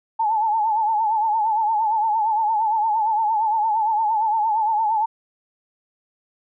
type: tone with vibrato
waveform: sine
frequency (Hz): 870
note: A5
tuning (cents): -20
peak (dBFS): -17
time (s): 0.19-5.06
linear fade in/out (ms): 10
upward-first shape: triangle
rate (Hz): 8.7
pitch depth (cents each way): 97
effects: none